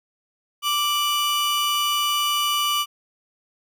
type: tone pair together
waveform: 40% pulse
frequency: 1174.7 / 2957 Hz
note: D6 / F#7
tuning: 0 / -2 cents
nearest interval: octave + major third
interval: 1598 cents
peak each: -22 dBFS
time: 0.62-2.86 s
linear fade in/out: 50 ms
effects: none